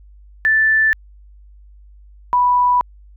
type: tone pair in turn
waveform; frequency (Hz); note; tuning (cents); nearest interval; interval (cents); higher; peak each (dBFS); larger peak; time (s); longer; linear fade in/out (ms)
sine; 1760 / 985.4; A6 / B5; 0 / -4; minor seventh; 1004; first; -11; neither; 0.45-0.93 / 2.33-2.81; neither; 0
effects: added 50 Hz sine -41 dBFS peak until 3.16 s